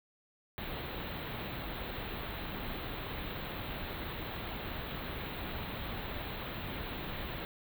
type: band-stop noise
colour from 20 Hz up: pink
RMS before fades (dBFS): -40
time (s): 0.58-7.45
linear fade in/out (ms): 0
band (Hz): 4100 to 14000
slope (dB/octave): 96
effects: none